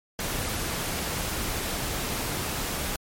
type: noise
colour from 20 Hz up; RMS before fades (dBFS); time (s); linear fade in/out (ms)
pink; -30; 0.19-2.96; 2
effects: MP3 64 kbps